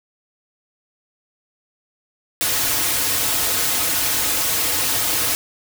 white noise with comb filter, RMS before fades -20 dBFS, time 2.41-5.35 s, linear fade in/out 0 ms, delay 5.1 ms, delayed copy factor -0.95, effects none

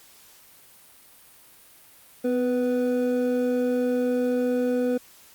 triangle tone pair together, 250.8 / 493.9 Hz, B3 / B4, +27 / 0 cents, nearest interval octave, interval 1173 cents, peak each -22 dBFS, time 2.24-4.98 s, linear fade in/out 10 ms, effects white hiss -52 dBFS RMS until 5.34 s + Opus 48 kbps

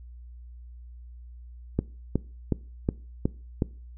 click train, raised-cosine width 3 ms, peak -10 dBFS, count 6, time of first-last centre 1.79-3.622 s, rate 2.73 Hz, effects noise-tail reverb RT60 0.4 s tail -22 dB re dry + added 60 Hz sine -42 dBFS peak until 3.97 s

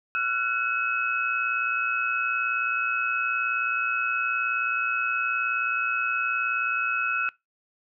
sine tone cluster, 1361 / 1480 / 2569 Hz, F6 / F#6 / E7, -45 / 0 / -45 cents, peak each -28 dBFS, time 0.15-7.29 s, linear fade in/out 0 ms, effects noise-tail reverb RT60 0.2 s tail -23 dB re dry

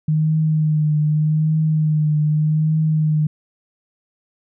sine tone with vibrato, 154.1 Hz, D#3, 16 cents flat, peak -14 dBFS, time 0.08-3.27 s, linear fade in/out 5 ms, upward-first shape triangle, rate 0.83 Hz, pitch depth 38 cents each way, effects none

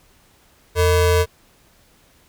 square ring-modulated tone, 267.4 Hz, C4, 38 cents sharp, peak -11 dBFS, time 0.75-1.26 s, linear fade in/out 50 ms, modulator 183 Hz, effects pink hiss -55 dBFS RMS until 2.28 s

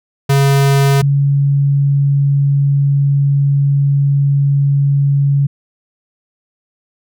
square / sine tone pair in turn, 138.59 / 140.44 Hz, C#3 / C#3, 0 / +23 cents, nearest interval unison, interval 23 cents, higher second, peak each -9 dBFS, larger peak neither, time 0.29-1.02 / 1.02-5.47 s, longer second, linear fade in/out 10 ms, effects none

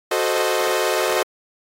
sawtooth chord, F# diminished seventh, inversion none, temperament equal, 370 / 440 / 523.3 / 622.3 Hz, F#4 / A4 / C5 / Eb5, 0 / 0 / 0 / 0 cents, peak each -20 dBFS, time 0.11-1.23 s, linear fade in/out 5 ms, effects AAC 48 kbps

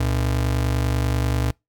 square ring-modulated tone, 92.5 Hz, F#2, in tune, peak -17 dBFS, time 0-1.51 s, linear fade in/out 5 ms, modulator 25.1 Hz, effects noise-tail reverb RT60 0.2 s tail -26 dB re dry

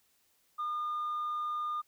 sine tone, 1214 Hz, D#6, 43 cents flat, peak -30 dBFS, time 0.58-1.82 s, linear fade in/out 20 ms, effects tanh soft clip ceiling -30 dBFS + white hiss -71 dBFS RMS until 1.87 s

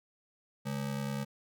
square ring-modulated tone, 174.61 Hz, F3, in tune, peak -31 dBFS, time 0.65-1.25 s, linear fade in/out 20 ms, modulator 35 Hz, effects none

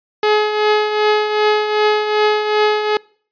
sawtooth tone with tremolo, 423.7 Hz, G#4, 35 cents sharp, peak -6 dBFS, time 0.23-2.97 s, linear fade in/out 2 ms, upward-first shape triangle, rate 2.6 Hz, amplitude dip 60%, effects noise-tail reverb RT60 0.5 s tail -25 dB re dry + resampled to 11025 Hz

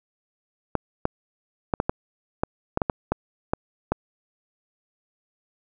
clicks, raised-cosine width 1 ms, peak -7 dBFS, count 12, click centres 0.753 / 1.054 / 1.738 / 1.801 / 1.895 / 2.435 / 2.774 / 2.818 / 2.898 / 3.12 / 3.535 / 3.92 s, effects none

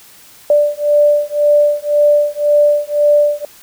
sine beating tone pair, 587.3 / 589.2 Hz, D5 / D5, 0 / +6 cents, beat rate 1.9 Hz, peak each -12 dBFS, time 0.5-3.45 s, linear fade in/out 2 ms, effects white hiss -42 dBFS RMS until 3.62 s

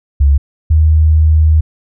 sine tone pair in turn, 70.1 / 78.19 Hz, C#2 / D#2, +20 / +9 cents, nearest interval major second, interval 189 cents, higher second, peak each -5 dBFS, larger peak neither, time 0.2-0.38 / 0.7-1.61 s, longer second, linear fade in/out 10 ms, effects none

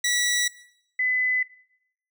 15% pulse / sine tone pair in turn, 1945 / 2010 Hz, B6 / B6, -27 / +30 cents, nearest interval minor second, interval 57 cents, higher second, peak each -15 / -21 dBFS, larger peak first, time 0.04-0.48 / 0.99-1.43 s, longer neither, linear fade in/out 5 ms, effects noise-tail reverb RT60 0.7 s tail -18 dB re dry

